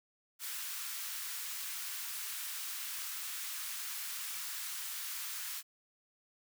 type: high-pass noise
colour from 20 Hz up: white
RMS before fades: -41 dBFS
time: 0.39-5.63 s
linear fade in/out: 50 ms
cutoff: 1100 Hz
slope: 24 dB/octave
effects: none